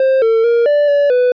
triangle tone with pitch steps, 529 / 450.8 / 469.2 / 585 / 574 / 496.7 Hz, C5 / A4 / A#4 / D5 / D5 / B4, +19 / +42 / +11 / -7 / -40 / +10 cents, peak -7 dBFS, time 0-1.32 s, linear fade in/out 2 ms, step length 220 ms, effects resampled to 11025 Hz

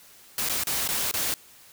white noise with dropouts, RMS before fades -27 dBFS, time 0.38-1.34 s, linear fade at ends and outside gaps 1 ms, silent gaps 0.488-0.496 / 0.636-0.67 / 0.876-0.888 / 1.113-1.139 s, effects white hiss -52 dBFS RMS until 1.72 s

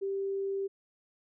sine tone, 392 Hz, G4, in tune, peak -30 dBFS, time 0.01-0.68 s, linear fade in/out 20 ms, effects none

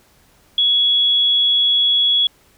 sine tone, 3360 Hz, G#7, 19 cents sharp, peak -12 dBFS, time 0.58-2.27 s, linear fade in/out 2 ms, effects pink hiss -54 dBFS RMS until 2.57 s

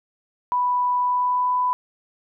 sine tone with pitch glide, 987.8 to 996.4 Hz, B5 to B5, 0 to +15 cents, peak -18 dBFS, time 0.52-1.73 s, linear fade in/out 0 ms, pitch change +15 cents, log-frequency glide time 0.98-1.56 s, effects none

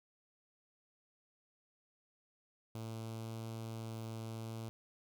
sawtooth tone with notch filter, 112.6 Hz, A2, 40 cents sharp, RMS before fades -44 dBFS, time 2.75-4.69 s, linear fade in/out 0 ms, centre 1800 Hz, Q 1.4, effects none

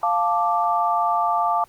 sine chord, D minor, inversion first, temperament equal, 698.5 / 880 / 1174.7 Hz, F5 / A5 / D6, 0 / 0 / 0 cents, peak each -22 dBFS, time 0.03-1.64 s, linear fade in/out 2 ms, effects pink hiss -54 dBFS RMS until 1.68 s + Opus 48 kbps

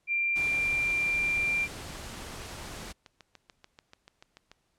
sine tone, 2375 Hz, D7, 19 cents sharp, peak -25 dBFS, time 0.07-1.68 s, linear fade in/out 50 ms
pink noise, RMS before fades -41 dBFS, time 0.35-2.93 s, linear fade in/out 20 ms
click train, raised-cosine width 0.2 ms, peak -31 dBFS, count 17, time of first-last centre 2.19-4.516 s, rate 6.88 Hz
effects pink hiss -74 dBFS RMS until 4.78 s + low-pass 10000 Hz 12 dB/octave

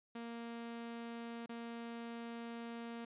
sawtooth tone with dropouts, 233.1 Hz, A#3, in tune, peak -40 dBFS, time 0.15-3.05 s, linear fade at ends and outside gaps 5 ms, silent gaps 1.461-1.492 s, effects resampled to 8000 Hz

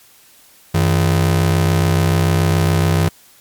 45% pulse ring-modulated tone, 125.9 Hz, B2, 34 cents sharp, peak -9 dBFS, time 0.74-3.09 s, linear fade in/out 10 ms, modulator 33.5 Hz, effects white hiss -48 dBFS RMS until 3.4 s + MP3 96 kbps

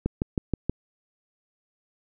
click train, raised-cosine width 3 ms, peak -11 dBFS, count 5, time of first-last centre 0.06-0.696 s, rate 6.29 Hz, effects none

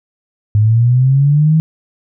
sine linear sweep, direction up, 103.4 to 160.7 Hz, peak -7 dBFS, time 0.55-1.6 s, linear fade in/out 0 ms, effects none

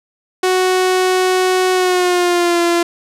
sawtooth tone with pitch glide, 370 to 343.2 Hz, F#4 to F4, 0 to -30 cents, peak -8 dBFS, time 0.43-2.83 s, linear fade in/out 5 ms, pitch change -130 cents, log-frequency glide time 1.73-2.6 s, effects low-pass 11000 Hz 12 dB/octave

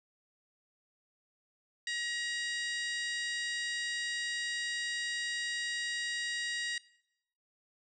harmonic tone, 950 Hz, A#5, 33 cents sharp, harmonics 2 / 3 / 4 / 5 / 6 / 7 / 8 / 9, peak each -36 / -43 / -41 / -44 / -49 / -55 / -47 / -52 dBFS, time 1.87-6.78 s, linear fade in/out 2 ms, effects noise-tail reverb RT60 0.8 s tail -21 dB re dry

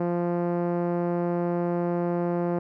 5% pulse tone with low-pass filter, 173.8 Hz, F3, 8 cents flat, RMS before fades -26 dBFS, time 0-2.59 s, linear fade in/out 5 ms, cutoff 460 Hz, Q 0.84, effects none

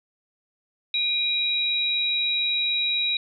sine tone pair together, 2424 / 3851 Hz, D#7 / B7, -46 / -44 cents, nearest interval minor sixth, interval 802 cents, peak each -28 / -22 dBFS, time 0.94-3.17 s, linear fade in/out 2 ms, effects none

